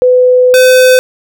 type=tone pair in turn; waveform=sine / square; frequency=502 / 509.6 Hz; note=B4 / C5; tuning=+28 / -46 cents; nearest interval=unison; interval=26 cents; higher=second; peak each=-3 dBFS; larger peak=neither; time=0.02-0.54 / 0.54-0.99 s; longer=first; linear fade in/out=0 ms; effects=none